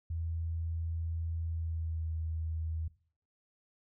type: tone with pitch glide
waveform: sine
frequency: 82.41 to 80.48 Hz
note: E2 to E2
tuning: 0 to -41 cents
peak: -33 dBFS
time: 0.1-2.88 s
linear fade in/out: 5 ms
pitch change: -41 cents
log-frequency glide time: 1.47-2.09 s
effects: noise-tail reverb RT60 0.5 s tail -19 dB re dry